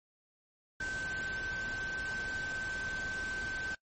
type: tone in noise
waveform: sine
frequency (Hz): 1544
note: G6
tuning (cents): -27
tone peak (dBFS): -35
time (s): 0.8-3.75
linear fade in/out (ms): 5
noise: pink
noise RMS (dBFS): -44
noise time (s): 0.8-3.75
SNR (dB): +6
effects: noise-tail reverb RT60 0.1 s tail -21 dB re dry + MP3 32 kbps